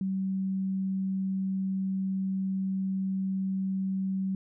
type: tone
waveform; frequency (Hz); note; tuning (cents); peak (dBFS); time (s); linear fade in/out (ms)
sine; 191.2; G3; -43; -27; 0.01-4.35; 2
effects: none